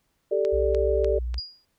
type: chord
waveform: sine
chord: G suspended second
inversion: none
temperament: equal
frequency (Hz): 392 / 440 / 587.3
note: G4 / A4 / D5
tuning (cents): 0 / 0 / 0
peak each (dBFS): -25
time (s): 0.31-1.19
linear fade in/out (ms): 10
type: click train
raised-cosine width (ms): 0.2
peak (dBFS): -21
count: 4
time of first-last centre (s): 0.45-1.343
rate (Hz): 3.36
type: tone with pitch glide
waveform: sine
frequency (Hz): 62.2 to 59.91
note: B1 to A#1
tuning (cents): +13 to +48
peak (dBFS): -26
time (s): 0.52-1.4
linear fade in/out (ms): 20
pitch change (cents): -65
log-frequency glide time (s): 1.01-1.12
type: tone with exponential decay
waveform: sine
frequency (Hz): 4863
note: D#8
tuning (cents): -40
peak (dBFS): -27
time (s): 1.38-1.65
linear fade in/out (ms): 1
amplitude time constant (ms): 58
effects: pink hiss -72 dBFS RMS until 1.78 s